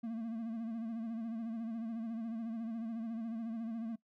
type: tone with vibrato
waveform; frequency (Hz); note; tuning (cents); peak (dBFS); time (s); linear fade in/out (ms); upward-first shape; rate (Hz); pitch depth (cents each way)
triangle; 227; A#3; -46; -35; 0.03-3.96; 10; sine; 14; 58
effects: noise-tail reverb RT60 0.1 s tail -22 dB re dry